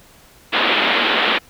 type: band-pass noise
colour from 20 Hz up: white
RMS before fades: -17 dBFS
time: 0.52-1.39 s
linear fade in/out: 20 ms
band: 210 to 3600 Hz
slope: 48 dB/octave
effects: pink hiss -48 dBFS RMS until 1.49 s